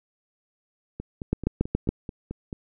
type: two click trains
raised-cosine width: 3 ms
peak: -9 / -20 dBFS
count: 5 / 8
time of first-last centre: 1.33-1.89 / 1-2.528 s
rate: 7.14 / 4.58 Hz
effects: none